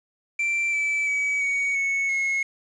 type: tone with pitch steps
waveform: triangle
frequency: 2349 / 2313 / 2277 / 2242 / 2207 / 2173 Hz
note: D7 / D7 / C#7 / C#7 / C#7 / C#7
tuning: 0 / -27 / +46 / +19 / -8 / -35 cents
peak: -20 dBFS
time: 0.39-2.43 s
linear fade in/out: 5 ms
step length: 340 ms
effects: resampled to 22050 Hz + 8-bit